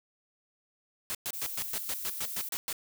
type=noise bursts; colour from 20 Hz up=white; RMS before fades=-34 dBFS; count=11; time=1.1-2.728 s; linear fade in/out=0 ms; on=48 ms; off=110 ms
type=noise; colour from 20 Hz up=violet; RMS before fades=-38 dBFS; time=1.33-2.49 s; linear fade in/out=5 ms
effects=none